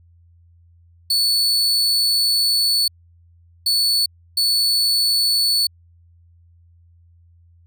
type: tone bursts at uneven times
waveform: 40% pulse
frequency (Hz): 4444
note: C#8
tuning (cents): +4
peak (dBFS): -14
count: 3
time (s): 1.1-2.88 / 3.66-4.06 / 4.37-5.67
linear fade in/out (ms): 5
effects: added 85 Hz sine -49 dBFS peak until 7.66 s